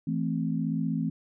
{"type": "chord", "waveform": "sine", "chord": "A minor", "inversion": "second", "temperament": "equal", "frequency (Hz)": [164.81, 220, 261.6], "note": ["E3", "A3", "C4"], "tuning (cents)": [0, 0, 0], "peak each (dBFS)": [-29, -31, -31], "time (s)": [0.07, 1.1], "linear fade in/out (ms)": 5, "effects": []}